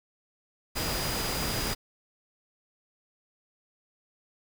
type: tone in noise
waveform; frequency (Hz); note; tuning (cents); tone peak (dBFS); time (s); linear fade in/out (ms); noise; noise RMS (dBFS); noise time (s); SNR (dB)
sine; 4905; D#8; -26; -37; 0.75-1.75; 20; pink; -31; 0.75-1.75; -9
effects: none